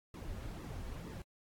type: noise with flanger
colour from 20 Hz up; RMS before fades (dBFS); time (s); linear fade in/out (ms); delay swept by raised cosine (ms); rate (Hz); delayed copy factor
brown; -44; 0.14-1.22; 2; 1.3 to 7; 2.1; -0.95
effects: AAC 64 kbps